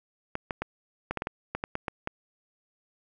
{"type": "clicks", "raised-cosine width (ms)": 0.5, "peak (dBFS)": -15, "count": 12, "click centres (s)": [0.354, 0.508, 0.62, 1.11, 1.173, 1.221, 1.271, 1.55, 1.639, 1.754, 1.882, 2.074], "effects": []}